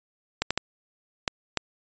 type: clicks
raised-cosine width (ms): 0.2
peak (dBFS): -6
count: 5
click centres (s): 0.42 / 0.506 / 0.576 / 1.278 / 1.573
effects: resampled to 16000 Hz